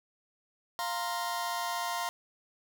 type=chord; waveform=sawtooth; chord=F suspended fourth; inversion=none; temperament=just; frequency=698.5 / 931.3 / 1047.7 Hz; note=F5 / Bb5 / C6; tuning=0 / -2 / +2 cents; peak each=-32 dBFS; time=0.79-2.09 s; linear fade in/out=0 ms; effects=none